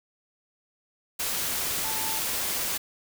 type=tone in noise; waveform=sine; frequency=880 Hz; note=A5; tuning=in tune; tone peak=-36 dBFS; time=1.84-2.19 s; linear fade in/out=10 ms; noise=white; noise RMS=-29 dBFS; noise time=1.19-2.78 s; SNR=-10 dB; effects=none